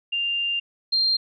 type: tone pair in turn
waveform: sine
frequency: 2794 / 4186 Hz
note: F7 / C8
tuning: 0 / 0 cents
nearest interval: perfect fifth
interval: 700 cents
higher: second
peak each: -22 / -18 dBFS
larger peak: second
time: 0.12-0.6 / 0.92-1.17 s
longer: first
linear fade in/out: 10 ms
effects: none